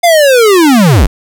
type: linear sweep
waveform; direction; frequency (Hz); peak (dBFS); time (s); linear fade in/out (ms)
square; down; 710 to 37.27; -4; 0.03-1.07; 10
effects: none